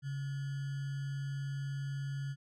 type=tone with sample-and-hold; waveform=sine; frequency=138.2 Hz; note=C#3; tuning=5 cents flat; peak=-35 dBFS; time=0.02-2.36 s; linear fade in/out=50 ms; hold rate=1575 Hz; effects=low-pass 7000 Hz 12 dB/octave